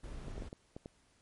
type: noise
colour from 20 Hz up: brown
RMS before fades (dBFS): -44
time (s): 0.03-0.49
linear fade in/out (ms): 10
type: clicks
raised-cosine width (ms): 2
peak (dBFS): -31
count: 6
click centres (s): 0.282 / 0.38 / 0.422 / 0.529 / 0.765 / 0.859
effects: pink hiss -70 dBFS RMS until 1.21 s + MP3 48 kbps